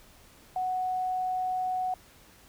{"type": "tone", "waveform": "sine", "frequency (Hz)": 740, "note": "F#5", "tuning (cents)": 0, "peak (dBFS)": -27, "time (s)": [0.56, 1.94], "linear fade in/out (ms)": 2, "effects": ["pink hiss -56 dBFS RMS until 2.48 s"]}